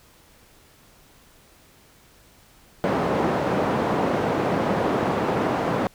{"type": "band-pass noise", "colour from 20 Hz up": "white", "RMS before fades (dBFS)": -23, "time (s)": [2.84, 5.87], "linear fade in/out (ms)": 0, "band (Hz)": [130, 690], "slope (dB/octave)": 12, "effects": ["pink hiss -54 dBFS RMS until 5.94 s"]}